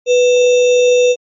sine tone with sample-and-hold, 493.9 Hz, B4, in tune, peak -7 dBFS, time 0.06-1.16 s, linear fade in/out 50 ms, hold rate 3150 Hz, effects MP3 32 kbps

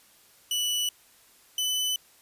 sawtooth tone pair in turn, 2960 / 3003 Hz, F#7 / F#7, 0 / +25 cents, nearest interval unison, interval 25 cents, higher second, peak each -22 dBFS, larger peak neither, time 0.51-0.89 / 1.58-1.96 s, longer neither, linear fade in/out 2 ms, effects white hiss -58 dBFS RMS until 2.21 s + resampled to 32000 Hz

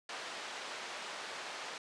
pink band-pass noise, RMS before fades -44 dBFS, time 0.09-1.78 s, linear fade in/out 2 ms, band 640 to 5100 Hz, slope 12 dB/octave, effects resampled to 22050 Hz

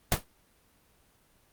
pink noise with exponential decay, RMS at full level -20 dBFS, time 0.12-0.24 s, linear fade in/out 0 ms, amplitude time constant 24 ms, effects pink hiss -65 dBFS RMS until 1.52 s + Opus 24 kbps

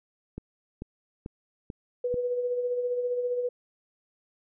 click train, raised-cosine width 3 ms, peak -23 dBFS, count 5, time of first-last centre 0.38-2.142 s, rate 2.27 Hz
sine tone with tremolo, 491.4 Hz, B4, 9 cents flat, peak -24 dBFS, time 2.04-3.49 s, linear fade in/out 5 ms, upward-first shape sine, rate 15 Hz, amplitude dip 45%
effects none

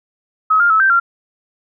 sine tone with pitch steps, 1278 / 1403 / 1301 / 1563 / 1380 Hz, D#6 / F6 / E6 / G6 / F6, +46 / +8 / -23 / -6 / -21 cents, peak -9 dBFS, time 0.5-1 s, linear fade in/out 10 ms, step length 100 ms, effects none

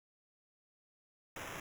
white noise with sample-and-hold, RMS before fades -45 dBFS, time 1.36-1.6 s, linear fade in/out 2 ms, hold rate 4410 Hz, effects none

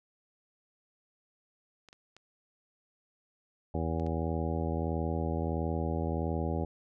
clicks, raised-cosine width 0.2 ms, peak -35 dBFS, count 5, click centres 1.887 / 1.929 / 2.166 / 3.998 / 4.065 s
harmonic tone, 81.5 Hz, E2, 19 cents flat, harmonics 1 / 2 / 3 / 4 / 5 / 6 / 7 / 9 / 10, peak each -33 / -36 / -38 / -39 / -40 / -41 / -41 / -43 / -43 dBFS, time 3.74-6.65 s, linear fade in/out 5 ms
effects none

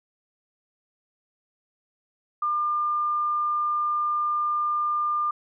sine tone, 1200 Hz, D6, 37 cents sharp, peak -22 dBFS, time 2.42-5.31 s, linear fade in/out 5 ms, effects none

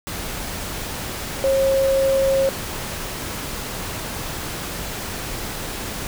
sine tone in noise, 540 Hz, C#5, 45 cents flat, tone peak -15 dBFS, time 1.44-2.49 s, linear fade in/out 0 ms, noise pink, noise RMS -29 dBFS, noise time 0.07-6.07 s, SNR +11 dB, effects none

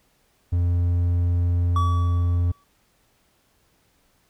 triangle tone, 87.31 Hz, F2, in tune, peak -16 dBFS, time 0.52-2.52 s, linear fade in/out 10 ms
triangle tone with exponential decay, 1141 Hz, C#6, 50 cents sharp, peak -19 dBFS, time 1.76-2.64 s, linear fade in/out 2 ms, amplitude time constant 190 ms
effects pink hiss -64 dBFS RMS until 4.29 s

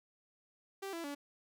sawtooth tone with pitch steps, 390.8 / 334.4 / 286.1 Hz, G4 / E4 / D4, -5 / +25 / -45 cents, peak -36 dBFS, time 0.82-1.15 s, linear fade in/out 10 ms, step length 110 ms, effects 13-bit

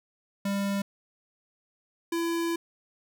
square tone pair in turn, 199 / 335.9 Hz, G3 / E4, +26 / +33 cents, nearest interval major sixth, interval 907 cents, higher second, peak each -27 dBFS, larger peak neither, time 0.45-0.82 / 2.12-2.56 s, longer second, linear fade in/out 5 ms, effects none

